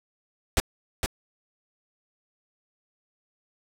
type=noise with echo; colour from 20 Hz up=pink; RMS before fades=-21 dBFS; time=0.57-0.6 s; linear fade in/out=0 ms; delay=460 ms; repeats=1; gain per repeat=-5 dB; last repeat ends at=1.06 s; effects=low-pass 12000 Hz 12 dB/octave